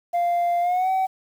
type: tone with pitch glide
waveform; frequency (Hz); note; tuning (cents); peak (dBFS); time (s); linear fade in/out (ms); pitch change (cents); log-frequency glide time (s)
sine; 696 to 759; F5 to F#5; -6 to +44; -16; 0.13-1.07; 20; +150; 0.61-0.9
effects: tanh soft clip ceiling -18 dBFS + 8-bit